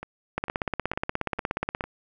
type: two click trains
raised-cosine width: 0.5 ms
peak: -11 / -21 dBFS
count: 25 / 5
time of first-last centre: 0.38-1.809 / 0.03-1.84 s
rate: 16.8 / 2.21 Hz
effects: none